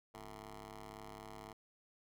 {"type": "ring-modulated tone", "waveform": "10% pulse", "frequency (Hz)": 103.83, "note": "G#2", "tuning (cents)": 0, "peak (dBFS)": -38, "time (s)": [0.14, 1.53], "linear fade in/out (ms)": 5, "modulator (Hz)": 552, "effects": []}